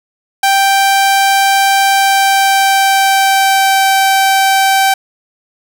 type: tone with pitch glide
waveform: sawtooth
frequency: 784 to 775.9 Hz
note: G5 to G5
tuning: 0 to -18 cents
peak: -4 dBFS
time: 0.43-4.94 s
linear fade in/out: 5 ms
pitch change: -18 cents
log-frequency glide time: 1.84-3.86 s
effects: none